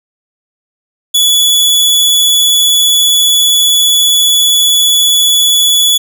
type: tone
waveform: sawtooth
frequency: 3417 Hz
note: G#7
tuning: 49 cents sharp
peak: -3 dBFS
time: 1.14-5.98 s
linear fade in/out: 10 ms
effects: none